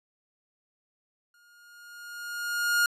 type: tone with exponential growth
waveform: 45% pulse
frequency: 1423 Hz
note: F6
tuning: 32 cents sharp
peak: -20 dBFS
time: 1.34-2.86 s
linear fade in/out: 2 ms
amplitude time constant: 330 ms
effects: resampled to 32000 Hz